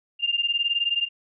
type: beating tone pair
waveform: sine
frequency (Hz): 2794 / 2813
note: F7 / F7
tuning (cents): 0 / +12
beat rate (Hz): 19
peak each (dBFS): -24 / -25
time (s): 0.19-1.09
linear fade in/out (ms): 50
effects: none